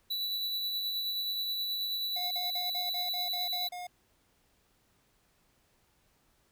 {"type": "tone with tremolo", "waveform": "square", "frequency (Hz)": 3951, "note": "B7", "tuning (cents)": 0, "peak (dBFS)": -31, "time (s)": [0.1, 3.69], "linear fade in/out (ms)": 10, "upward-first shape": "sine", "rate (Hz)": 9.4, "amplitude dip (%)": 25}
{"type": "tone bursts", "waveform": "square", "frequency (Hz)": 716, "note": "F5", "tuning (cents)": 43, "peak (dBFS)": -39, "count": 9, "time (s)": [2.16, 3.87], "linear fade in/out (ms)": 5, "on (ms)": 150, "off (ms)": 45}
{"effects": ["pink hiss -70 dBFS RMS until 6.51 s"]}